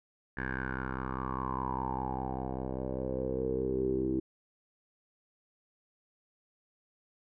10% pulse tone with low-pass filter sweep, 65 Hz, C2, 11 cents flat, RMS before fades -34 dBFS, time 0.37-4.2 s, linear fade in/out 5 ms, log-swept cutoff 1700 to 340 Hz, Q 8, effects none

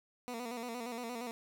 15% pulse tone with vibrato, 238 Hz, A#3, 36 cents sharp, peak -33 dBFS, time 0.28-1.31 s, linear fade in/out 0 ms, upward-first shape square, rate 8.6 Hz, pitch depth 66 cents each way, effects none

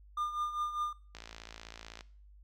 triangle tone with tremolo, 1206 Hz, D6, 46 cents sharp, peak -28 dBFS, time 0.17-0.93 s, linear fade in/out 5 ms, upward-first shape triangle, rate 5 Hz, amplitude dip 70%
click train, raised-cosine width 0.2 ms, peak -28 dBFS, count 49, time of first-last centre 1.15-2.009 s, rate 55.9 Hz
effects noise-tail reverb RT60 0.5 s tail -20 dB re dry + added 50 Hz sine -54 dBFS peak until 2.43 s

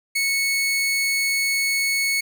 sawtooth tone, 2206 Hz, C#7, 9 cents flat, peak -16 dBFS, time 0.15-2.21 s, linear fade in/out 10 ms, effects none

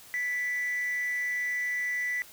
sine tone with amplitude modulation, 1975.5 Hz, B6, in tune, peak -24 dBFS, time 0.14-2.22 s, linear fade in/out 0 ms, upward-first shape sine, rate 281 Hz, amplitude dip 45%, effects tanh soft clip ceiling -25 dBFS + white hiss -51 dBFS RMS until 2.32 s

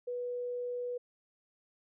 sine tone, 490 Hz, B4, 14 cents flat, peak -34 dBFS, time 0.07-0.98 s, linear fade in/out 10 ms, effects none

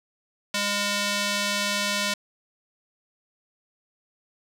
square tone with band-pass filter, 203.7 Hz, G#3, 33 cents flat, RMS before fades -26 dBFS, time 0.54-2.14 s, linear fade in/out 5 ms, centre 4200 Hz, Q 0.73, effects none

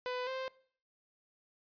sawtooth tone pair in turn, 500 / 523.3 Hz, B4 / C5, +21 / 0 cents, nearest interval minor second, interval 79 cents, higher second, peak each -31 / -33 dBFS, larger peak first, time 0.06-0.27 / 0.27-0.48 s, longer neither, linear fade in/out 0 ms, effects noise-tail reverb RT60 0.5 s tail -20 dB re dry + resampled to 11025 Hz

